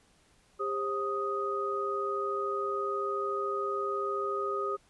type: tone cluster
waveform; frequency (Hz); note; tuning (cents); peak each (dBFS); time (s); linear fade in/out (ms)
sine; 401 / 534 / 1247; G4 / C5 / D#6; +39 / +35 / +3; -33 / -39 / -32; 0.59-4.77; 20
effects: pink hiss -65 dBFS RMS until 4.89 s + resampled to 24000 Hz